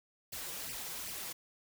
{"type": "noise with flanger", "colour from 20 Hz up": "white", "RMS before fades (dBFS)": -42, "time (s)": [0.32, 1.33], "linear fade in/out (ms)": 10, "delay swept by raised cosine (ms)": [0.37, 6.17], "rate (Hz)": 2.6, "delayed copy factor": 0.8, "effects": []}